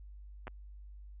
clicks, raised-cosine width 0.5 ms, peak -28 dBFS, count 2, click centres 0.471 / 0.479 s, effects added 50 Hz sine -47 dBFS peak until 1.2 s + resampled to 8000 Hz

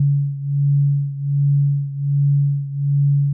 sine beating tone pair, 141.2 / 142.5 Hz, C#3 / C#3, +32 / +48 cents, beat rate 1.3 Hz, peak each -16 / -20 dBFS, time 0-3.33 s, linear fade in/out 5 ms, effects none

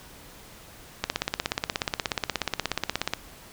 click train, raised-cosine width 0.2 ms, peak -7 dBFS, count 36, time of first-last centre 1.04-3.136 s, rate 16.7 Hz, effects pink hiss -48 dBFS RMS until 3.52 s

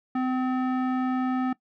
square tone with low-pass filter, 256.4 Hz, C4, 35 cents flat, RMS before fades -26 dBFS, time 0.15-1.53 s, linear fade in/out 5 ms, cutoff 1400 Hz, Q 1.3, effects noise-tail reverb RT60 0.1 s tail -20 dB re dry

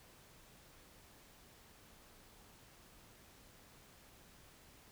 silence, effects pink hiss -62 dBFS RMS until 4.91 s

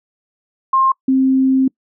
sine tone pair in turn, 1062 / 263.9 Hz, C6 / C4, +25 / +15 cents, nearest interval 2 octaves, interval 2410 cents, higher first, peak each -10 dBFS, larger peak neither, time 0.73-0.92 / 1.08-1.68 s, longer second, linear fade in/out 5 ms, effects noise-tail reverb RT60 0.1 s tail -26 dB re dry

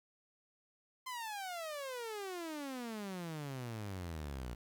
sawtooth exponential sweep, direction down, 1046.5 to 57.5 Hz, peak -37 dBFS, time 1.06-4.55 s, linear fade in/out 10 ms, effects 11-bit

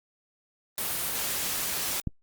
white noise, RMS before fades -30 dBFS, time 0.78-2 s, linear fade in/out 0 ms
click, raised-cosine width 5 ms, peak -16 dBFS, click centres 2.073 s
effects Opus 32 kbps

